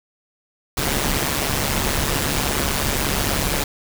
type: noise with amplitude modulation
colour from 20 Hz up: pink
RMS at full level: -18 dBFS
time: 0.77-3.64 s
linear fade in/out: 5 ms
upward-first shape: sine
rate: 142 Hz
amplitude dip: 75%
effects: none